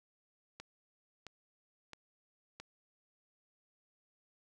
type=click train; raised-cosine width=0.2 ms; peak=-29 dBFS; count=4; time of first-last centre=0.6-2.6 s; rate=1.5 Hz; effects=none